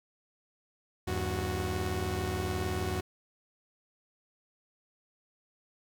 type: tone cluster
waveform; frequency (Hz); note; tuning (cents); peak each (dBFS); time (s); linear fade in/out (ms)
sawtooth; 80 / 98.8 / 368.5; D#2 / G2 / F#4; +49 / +14 / -7; -31; 1.07-3.01; 10
effects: none